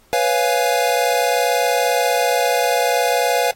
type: chord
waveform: square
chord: C# dominant seventh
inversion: third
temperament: equal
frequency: 493.9 / 554.4 / 698.5 / 830.6 Hz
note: B4 / C#5 / E#5 / G#5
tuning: 0 / 0 / 0 / 0 cents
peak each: -21 / -23 / -20 / -23 dBFS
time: 0.13-3.51 s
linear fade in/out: 0 ms
effects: pink hiss -55 dBFS RMS until 3.55 s + AAC 48 kbps